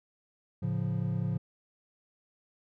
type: chord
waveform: triangle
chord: A augmented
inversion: none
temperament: equal with one note detuned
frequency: 110 / 139.72 / 174.61 Hz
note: A2 / C#3 / E#3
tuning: 0 / +14 / 0 cents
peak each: -31 dBFS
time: 0.62-1.38 s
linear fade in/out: 10 ms
effects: none